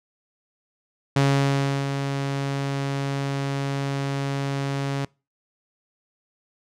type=tone with ADSR envelope; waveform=sawtooth; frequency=138.59 Hz; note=C#3; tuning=in tune; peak=-12 dBFS; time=1.16-5.05 s; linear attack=5 ms; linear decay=690 ms; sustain=-8 dB; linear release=4 ms; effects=noise-tail reverb RT60 0.3 s tail -25 dB re dry + low-pass 7000 Hz 12 dB/octave